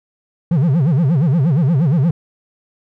triangle tone with vibrato, 150.7 Hz, D3, 45 cents sharp, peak -9 dBFS, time 0.51-2.11 s, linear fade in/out 5 ms, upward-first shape sine, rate 8.5 Hz, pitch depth 290 cents each way, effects none

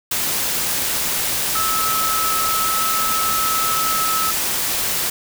sine tone in noise, 1300 Hz, E6, 24 cents flat, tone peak -20 dBFS, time 1.55-4.31 s, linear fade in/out 5 ms, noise white, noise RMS -21 dBFS, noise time 0.11-5.1 s, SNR -2 dB, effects none

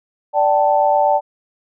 sine chord, D suspended fourth, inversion none, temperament equal with one note detuned, 587.3 / 771.9 / 880 Hz, D5 / G5 / A5, 0 / -27 / 0 cents, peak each -16 dBFS, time 0.33-1.21 s, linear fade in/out 50 ms, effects none

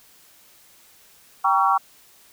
sine chord, G diminished seventh, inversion none, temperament just, 784 / 940.8 / 1128.9 / 1354.7 Hz, G5 / Bb5 / Db6 / Fb6, 0 / +16 / +31 / +47 cents, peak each -21 / -23 / -19 / -24 dBFS, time 1.44-1.78 s, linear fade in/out 10 ms, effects white hiss -53 dBFS RMS until 2.32 s

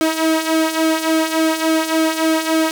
sawtooth tone with flanger, 320 Hz, D#4, 49 cents sharp, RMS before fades -17 dBFS, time 0.01-2.71 s, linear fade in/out 0 ms, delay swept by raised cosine 2 to 3.1 ms, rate 3.5 Hz, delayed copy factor -0.6, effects none

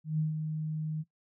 sine tone with ADSR envelope, 155.56 Hz, D#3, in tune, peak -25 dBFS, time 0.04-1.04 s, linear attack 150 ms, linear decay 140 ms, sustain -6 dB, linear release 34 ms, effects noise-tail reverb RT60 0.1 s tail -17 dB re dry

